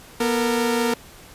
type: tone pair together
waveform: sawtooth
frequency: 241.5 / 457.8 Hz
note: B3 / A#4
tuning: -39 / -31 cents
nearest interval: major seventh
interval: 1108 cents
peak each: -18 dBFS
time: 0.2-0.94 s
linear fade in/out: 5 ms
effects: pink hiss -45 dBFS RMS until 1.34 s + resampled to 32000 Hz